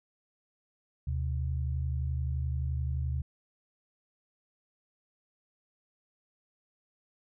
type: tone pair together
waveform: sine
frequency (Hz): 75.63 / 127.2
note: D#2 / C3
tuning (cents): -49 / -48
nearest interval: major sixth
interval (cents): 901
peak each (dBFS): -30 / -34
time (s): 1.07-3.22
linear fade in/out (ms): 5
effects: none